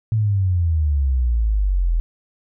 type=exponential sweep; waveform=sine; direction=down; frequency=112.6 to 40.44 Hz; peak=-15 dBFS; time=0.12-2 s; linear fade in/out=0 ms; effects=none